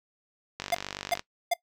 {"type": "click train", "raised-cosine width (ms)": 0.2, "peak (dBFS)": -16, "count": 30, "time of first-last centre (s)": [0.6, 1.194], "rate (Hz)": 48.8}
{"type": "tone bursts", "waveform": "square", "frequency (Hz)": 698.5, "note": "F5", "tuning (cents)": 0, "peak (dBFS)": -23, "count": 3, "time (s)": [0.72, 1.538], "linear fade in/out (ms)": 5, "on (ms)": 26, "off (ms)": 370}
{"effects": ["noise-tail reverb RT60 0.1 s tail -19 dB re dry"]}